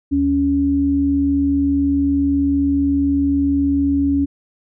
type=tone pair together; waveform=sine; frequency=75.6 / 279.6 Hz; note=D#2 / C#4; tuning=-49 / +15 cents; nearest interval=octave + major seventh; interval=2264 cents; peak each=-23 / -14 dBFS; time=0.11-4.26 s; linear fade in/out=20 ms; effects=none